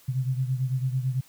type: beating tone pair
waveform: sine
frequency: 127.9 / 136.9 Hz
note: C3 / C#3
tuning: -39 / -21 cents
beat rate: 9 Hz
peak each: -25 / -30 dBFS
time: 0.08-1.21 s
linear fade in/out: 10 ms
effects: white hiss -56 dBFS RMS until 1.28 s